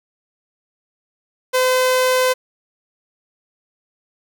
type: tone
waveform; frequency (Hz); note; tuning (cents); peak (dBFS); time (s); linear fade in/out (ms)
sawtooth; 511; C5; -41; -10; 1.53-2.34; 20
effects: 8-bit